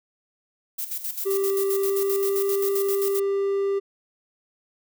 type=noise with tremolo; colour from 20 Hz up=violet; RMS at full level=-29 dBFS; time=0.78-3.2 s; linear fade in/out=10 ms; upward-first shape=square; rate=7.6 Hz; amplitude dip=65%
type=tone with pitch glide; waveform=triangle; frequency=392 to 395.6 Hz; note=G4 to G4; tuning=0 to +16 cents; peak=-19 dBFS; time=1.25-3.8 s; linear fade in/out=20 ms; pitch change=+16 cents; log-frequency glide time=1.58-2.48 s
effects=none